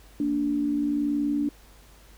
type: tone pair together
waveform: sine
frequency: 229.9 / 290.9 Hz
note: A#3 / D4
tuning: -24 / -16 cents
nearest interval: major third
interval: 408 cents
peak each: -31 / -23 dBFS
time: 0.2-1.49 s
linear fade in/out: 2 ms
effects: added 50 Hz sine -51 dBFS peak until 2.17 s + pink hiss -55 dBFS RMS until 2.17 s